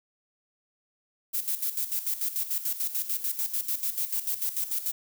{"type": "noise with tremolo", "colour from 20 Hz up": "violet", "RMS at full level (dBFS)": -28, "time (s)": [1.33, 4.92], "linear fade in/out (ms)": 20, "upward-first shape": "square", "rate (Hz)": 6.8, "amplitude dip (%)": 70, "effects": []}